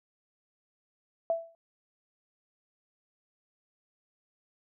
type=tone with exponential decay; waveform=sine; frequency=664 Hz; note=E5; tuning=12 cents sharp; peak=-22 dBFS; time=1.3-1.55 s; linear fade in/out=1 ms; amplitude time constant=54 ms; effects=none